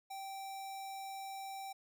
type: tone with notch filter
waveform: square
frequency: 779 Hz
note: G5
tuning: 11 cents flat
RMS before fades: -45 dBFS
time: 0.1-1.73 s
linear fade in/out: 10 ms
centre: 1600 Hz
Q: 0.93
effects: none